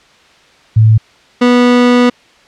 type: tone pair in turn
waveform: sine / 30% pulse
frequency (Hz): 110 / 245.1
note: A2 / B3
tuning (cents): 0 / -13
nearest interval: octave + major second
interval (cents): 1387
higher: second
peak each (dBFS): -3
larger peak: neither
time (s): 0.76-0.98 / 1.41-2.1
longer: second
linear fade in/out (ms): 10
effects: white hiss -45 dBFS RMS until 2.47 s + low-pass 4000 Hz 12 dB/octave